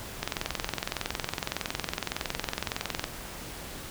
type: click train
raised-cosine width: 0.2 ms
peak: -11 dBFS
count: 62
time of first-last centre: 0.23-3.041 s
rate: 21.7 Hz
effects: pink hiss -41 dBFS RMS until 3.9 s